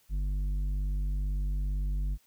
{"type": "tone with tanh clipping", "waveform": "sine", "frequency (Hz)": 48.92, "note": "G1", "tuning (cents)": -3, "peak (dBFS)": -29, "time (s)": [0.09, 2.18], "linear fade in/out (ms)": 50, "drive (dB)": 8, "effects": ["white hiss -66 dBFS RMS until 2.26 s"]}